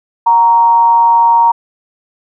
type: tone with frequency modulation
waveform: sine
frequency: 932.3 Hz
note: A#5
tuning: in tune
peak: -5 dBFS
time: 0.26-1.52 s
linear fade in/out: 10 ms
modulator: 192 Hz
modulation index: 0.29
effects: none